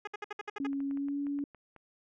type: tone bursts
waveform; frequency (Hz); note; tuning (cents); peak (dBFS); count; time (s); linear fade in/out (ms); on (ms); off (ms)
10% pulse; 415.3; G#4; 0; -27; 8; 0.05-0.669; 5; 24; 61
type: tone with pitch glide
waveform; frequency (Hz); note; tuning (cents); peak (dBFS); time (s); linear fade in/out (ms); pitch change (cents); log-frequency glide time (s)
sine; 277.2 to 284.2; C#4 to C#4; 0 to +43; -31; 0.6-1.44; 2; +43; 0.9-1.18
type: clicks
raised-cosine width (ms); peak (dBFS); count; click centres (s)
0.5; -37; 9; 0.731 / 0.804 / 0.911 / 0.973 / 1.085 / 1.268 / 1.389 / 1.547 / 1.763
effects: low-pass 3000 Hz 12 dB/octave